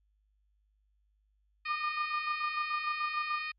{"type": "harmonic tone", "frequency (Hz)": 617, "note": "D#5", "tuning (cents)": -15, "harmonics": [2, 3, 4, 5, 6, 7, 8], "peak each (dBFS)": [-42, -41, -37, -51, -52, -47, -54], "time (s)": [1.65, 3.52], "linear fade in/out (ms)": 10}
{"type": "tone with tremolo", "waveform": "sine", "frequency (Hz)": 1204, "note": "D6", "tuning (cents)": 43, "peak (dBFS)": -29, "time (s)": [1.68, 3.43], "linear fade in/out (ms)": 10, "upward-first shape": "sine", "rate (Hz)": 6.8, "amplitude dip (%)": 90}
{"effects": ["added 51 Hz sine -69 dBFS peak until 3.58 s", "MP3 48 kbps"]}